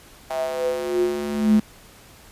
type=tone with high-pass filter sweep; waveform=square; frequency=72.3 Hz; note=D2; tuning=27 cents flat; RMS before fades=-22 dBFS; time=0.3-1.6 s; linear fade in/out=5 ms; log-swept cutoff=720 to 200 Hz; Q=10; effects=pink hiss -48 dBFS RMS until 2.31 s + resampled to 32000 Hz